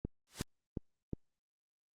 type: click train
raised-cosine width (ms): 3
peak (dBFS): -24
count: 4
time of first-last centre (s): 0.05-1.133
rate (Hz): 2.77
type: noise with exponential growth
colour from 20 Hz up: white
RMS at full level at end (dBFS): -36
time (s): 0.27-0.42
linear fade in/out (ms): 0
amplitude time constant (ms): 32
effects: low-pass 8000 Hz 12 dB/octave + Opus 48 kbps